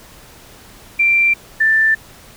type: tone pair in turn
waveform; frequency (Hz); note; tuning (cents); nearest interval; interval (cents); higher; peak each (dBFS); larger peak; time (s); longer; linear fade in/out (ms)
sine; 2358 / 1771.7; D7 / A6; +6 / +11; perfect fourth; 495; first; -10; neither; 0.99-1.34 / 1.6-1.95; neither; 10
effects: pink hiss -42 dBFS RMS until 2.36 s